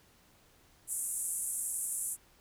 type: band-pass noise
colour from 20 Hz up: white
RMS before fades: -36 dBFS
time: 0.87-2.17 s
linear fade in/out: 50 ms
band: 7900 to 11000 Hz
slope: 48 dB/octave
effects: pink hiss -64 dBFS RMS until 2.4 s